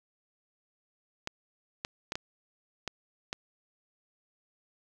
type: clicks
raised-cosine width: 0.2 ms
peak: -16 dBFS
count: 6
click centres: 1.274 / 1.849 / 2.121 / 2.155 / 2.877 / 3.329 s
effects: none